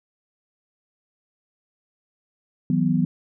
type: chord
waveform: sine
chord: E suspended second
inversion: none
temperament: equal with one note detuned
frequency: 161.24 / 185 / 246.9 Hz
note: E3 / F#3 / B3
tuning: -38 / 0 / 0 cents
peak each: -22 dBFS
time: 2.7-3.05 s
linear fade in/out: 2 ms
effects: none